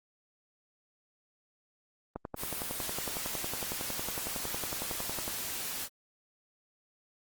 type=click train; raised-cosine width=1 ms; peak=-22 dBFS; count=35; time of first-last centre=2.16-5.279 s; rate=10.9 Hz
type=noise; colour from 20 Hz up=white; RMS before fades=-37 dBFS; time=2.36-5.89 s; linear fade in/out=50 ms
effects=Opus 32 kbps